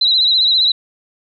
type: tone with vibrato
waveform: sine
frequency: 3951 Hz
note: B7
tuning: in tune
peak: -10 dBFS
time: 0.01-0.72 s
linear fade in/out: 5 ms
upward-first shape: sine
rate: 15 Hz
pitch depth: 64 cents each way
effects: none